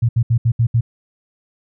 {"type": "tone bursts at uneven times", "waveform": "sine", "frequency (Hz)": 116.54, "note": "A#2", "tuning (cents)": 0, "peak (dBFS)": -11, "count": 6, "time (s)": [[0.02, 0.09], [0.16, 0.23], [0.3, 0.38], [0.45, 0.52], [0.59, 0.67], [0.74, 0.81]], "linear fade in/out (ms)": 10, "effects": []}